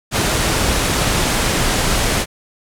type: low-pass noise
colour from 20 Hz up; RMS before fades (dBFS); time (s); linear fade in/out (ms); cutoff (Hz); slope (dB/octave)
pink; -17; 0.11-2.26; 50; 11000; 24
effects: none